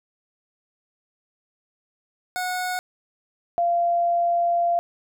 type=tone pair in turn; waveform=25% pulse / sine; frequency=731 / 690 Hz; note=F#5 / F5; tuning=-21 / -21 cents; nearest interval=minor second; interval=100 cents; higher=first; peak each=-21 / -18 dBFS; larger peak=second; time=2.36-2.79 / 3.58-4.79 s; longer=second; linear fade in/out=0 ms; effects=none